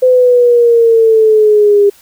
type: exponential sweep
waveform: sine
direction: down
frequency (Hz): 512 to 402.7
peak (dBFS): -4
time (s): 0.02-1.9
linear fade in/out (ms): 10
effects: white hiss -44 dBFS RMS until 2.01 s